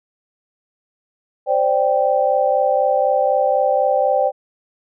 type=chord; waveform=sine; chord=C suspended second; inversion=none; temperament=equal; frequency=523.3 / 587.3 / 784 Hz; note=C5 / D5 / G5; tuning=0 / 0 / 0 cents; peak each=-18 dBFS; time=1.46-4.32 s; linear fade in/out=50 ms; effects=none